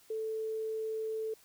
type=tone; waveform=sine; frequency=440 Hz; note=A4; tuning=in tune; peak=-33 dBFS; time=0.1-1.34 s; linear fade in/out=5 ms; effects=white hiss -62 dBFS RMS until 1.44 s